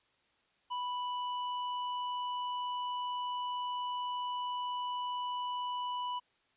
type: tone with hard clipping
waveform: sine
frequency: 987.8 Hz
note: B5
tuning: in tune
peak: -36 dBFS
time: 0.7-6.2 s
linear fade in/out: 20 ms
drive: 18 dB
effects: white hiss -72 dBFS RMS until 6.56 s + resampled to 8000 Hz